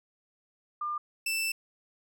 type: tone pair in turn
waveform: sine / sawtooth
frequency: 1200 / 2658 Hz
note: D6 / E7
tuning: +37 / +14 cents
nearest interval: octave + major second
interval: 1377 cents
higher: second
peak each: -30 / -25 dBFS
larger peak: second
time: 0.81-0.98 / 1.26-1.52 s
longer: second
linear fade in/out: 5 ms
effects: none